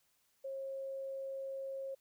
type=tone; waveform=sine; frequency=540 Hz; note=C#5; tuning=45 cents flat; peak=-39 dBFS; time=0.44-1.95 s; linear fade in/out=10 ms; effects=white hiss -75 dBFS RMS until 2 s